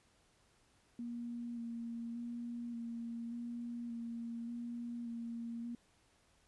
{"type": "tone with vibrato", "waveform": "sine", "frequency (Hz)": 235, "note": "A#3", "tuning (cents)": 14, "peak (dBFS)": -40, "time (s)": [0.99, 5.75], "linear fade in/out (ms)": 2, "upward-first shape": "square", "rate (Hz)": 0.86, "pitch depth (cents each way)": 17, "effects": ["pink hiss -71 dBFS RMS until 6.47 s", "resampled to 24000 Hz"]}